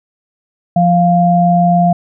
sine tone pair together, 174.62 / 698.5 Hz, F3 / F5, 0 / 0 cents, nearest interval 2 octaves, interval 2400 cents, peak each -10 dBFS, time 0.76-1.93 s, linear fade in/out 5 ms, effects none

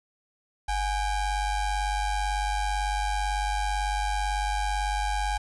square ring-modulated tone, 392 Hz, G4, in tune, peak -23 dBFS, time 0.68-5.38 s, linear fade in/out 10 ms, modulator 441 Hz, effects resampled to 24000 Hz + 10-bit

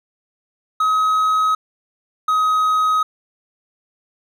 triangle tone pair in turn, 1271 / 1262.9 Hz, D#6 / D#6, +36 / +25 cents, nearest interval unison, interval 11 cents, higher first, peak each -12 dBFS, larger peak neither, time 0.8-1.55 / 2.28-3.03 s, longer neither, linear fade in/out 5 ms, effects none

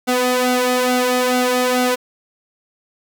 sawtooth tone with flanger, 250.5 Hz, B3, 25 cents sharp, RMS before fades -17 dBFS, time 0.07-1.96 s, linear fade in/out 20 ms, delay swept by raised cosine 1.4 to 2.4 ms, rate 2.3 Hz, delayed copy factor +0.75, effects 8-bit

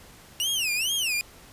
sawtooth tone with vibrato, 2794 Hz, F7, in tune, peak -21 dBFS, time 0.4-1.21 s, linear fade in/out 0 ms, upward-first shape sine, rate 2.3 Hz, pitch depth 270 cents each way, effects pink hiss -50 dBFS RMS until 1.52 s + resampled to 32000 Hz

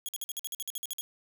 10% pulse tone bursts, 3321 Hz, G#7, 1 cent flat, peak -25 dBFS, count 13, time 0.06-1.01 s, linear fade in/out 0 ms, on 26 ms, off 51 ms, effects none

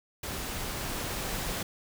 pink noise with level ramp, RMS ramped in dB -36 to -33 dBFS, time 0.23-1.63 s, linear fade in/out 5 ms, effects none

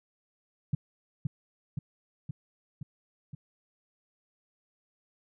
sine tone with echo, 141.2 Hz, C#3, 32 cents sharp, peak -22 dBFS, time 0.73-0.75 s, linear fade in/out 5 ms, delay 520 ms, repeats 5, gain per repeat -3 dB, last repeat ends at 3.35 s, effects none

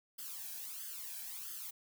blue noise with flanger, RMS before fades -45 dBFS, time 0.18-1.71 s, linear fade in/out 10 ms, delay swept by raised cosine 0.62 to 1.26 ms, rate 1.5 Hz, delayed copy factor +0.8, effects none

